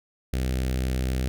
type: tone with notch filter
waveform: sawtooth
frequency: 64.1 Hz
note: C2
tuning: 35 cents flat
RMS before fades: -26 dBFS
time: 0.33-1.28 s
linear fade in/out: 0 ms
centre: 1000 Hz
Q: 0.93
effects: none